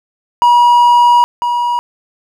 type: tone pair in turn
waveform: triangle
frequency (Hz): 962 / 962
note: B5 / B5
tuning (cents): -46 / -46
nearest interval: unison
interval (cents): 0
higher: neither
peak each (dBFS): -3 / -10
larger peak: first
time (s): 0.42-1.24 / 1.42-1.79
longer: first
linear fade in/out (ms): 0
effects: none